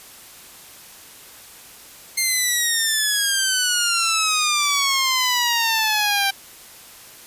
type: exponential sweep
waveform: 10% pulse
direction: down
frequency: 2119 to 781 Hz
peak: -9 dBFS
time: 2.17-6.31 s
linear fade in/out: 10 ms
effects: white hiss -43 dBFS RMS until 7.26 s + resampled to 32000 Hz